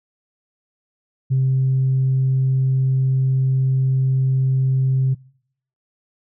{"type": "tone", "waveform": "sine", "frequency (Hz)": 131.9, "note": "C3", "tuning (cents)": 14, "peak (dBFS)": -13, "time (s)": [1.3, 5.15], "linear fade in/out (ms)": 20, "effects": ["noise-tail reverb RT60 0.7 s tail -26 dB re dry", "tanh soft clip ceiling -11 dBFS"]}